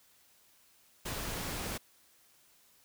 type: noise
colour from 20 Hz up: pink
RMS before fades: -38 dBFS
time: 1.05-1.78 s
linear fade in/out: 10 ms
effects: white hiss -65 dBFS RMS until 2.84 s